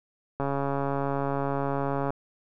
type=click train; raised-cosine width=1 ms; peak=-15 dBFS; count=238; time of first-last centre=0.4-2.105 s; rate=139 Hz; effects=none